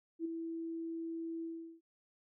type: tone with ADSR envelope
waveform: sine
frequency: 329.6 Hz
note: E4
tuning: in tune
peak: -32 dBFS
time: 0.19-1.81 s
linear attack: 61 ms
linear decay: 8 ms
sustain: -6 dB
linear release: 380 ms
effects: none